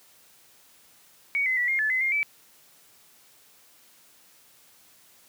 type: tone with pitch steps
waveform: sine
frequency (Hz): 2242 / 2042 / 1952 / 2126 / 1732 / 2039 / 2121 / 2309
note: C#7 / C7 / B6 / C7 / A6 / C7 / C7 / D7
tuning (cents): +19 / -43 / -21 / +27 / -28 / -45 / +23 / -30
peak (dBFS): -22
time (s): 1.35-2.23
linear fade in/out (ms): 0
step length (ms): 110
effects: white hiss -57 dBFS RMS until 5.28 s + high-pass 80 Hz 12 dB/octave